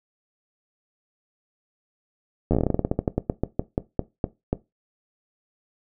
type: slowing click train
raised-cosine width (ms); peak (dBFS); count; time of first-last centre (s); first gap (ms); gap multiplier
2; -8; 24; 2.51-4.53; 11; 1.16
effects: noise-tail reverb RT60 0.2 s tail -17 dB re dry